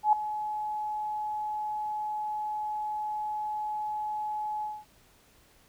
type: tone with ADSR envelope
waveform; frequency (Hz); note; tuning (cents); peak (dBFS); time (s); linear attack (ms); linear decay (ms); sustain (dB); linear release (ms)
sine; 849; G#5; +38; -16; 0.03-4.85; 98; 3; -14; 220
effects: pink hiss -61 dBFS RMS until 5.68 s